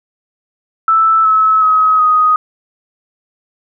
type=tone with pitch steps; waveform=sine; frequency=1318.5 / 1295.1 / 1272.1 / 1249.5 Hz; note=E6 / E6 / D#6 / D#6; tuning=0 / -31 / +38 / +7 cents; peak=-7 dBFS; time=0.88-2.36 s; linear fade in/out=2 ms; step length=370 ms; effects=none